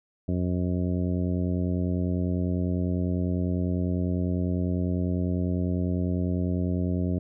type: harmonic tone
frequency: 90 Hz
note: F#2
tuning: 47 cents flat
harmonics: 1 / 2 / 3 / 4 / 5 / 6 / 7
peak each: -27 / -28 / -31 / -36 / -41 / -43 / -40 dBFS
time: 0.28-7.19 s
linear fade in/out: 5 ms
effects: none